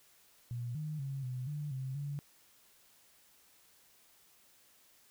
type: tone with pitch steps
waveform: sine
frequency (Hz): 120.4 / 153.1 / 136.5 / 126.7 / 147.9 / 131.8 / 143.1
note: B2 / D#3 / C#3 / B2 / D3 / C3 / D3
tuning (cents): -44 / -28 / -26 / +45 / +13 / +13 / -45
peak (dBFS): -36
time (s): 0.51-2.19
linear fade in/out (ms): 0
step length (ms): 240
effects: white hiss -65 dBFS RMS until 5.1 s